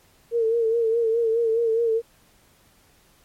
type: tone with vibrato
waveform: sine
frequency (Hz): 456.8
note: A#4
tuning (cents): -35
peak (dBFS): -18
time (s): 0.31-2.02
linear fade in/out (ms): 50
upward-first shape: sine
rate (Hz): 4.8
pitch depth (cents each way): 53
effects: pink hiss -58 dBFS RMS until 3.24 s + MP3 64 kbps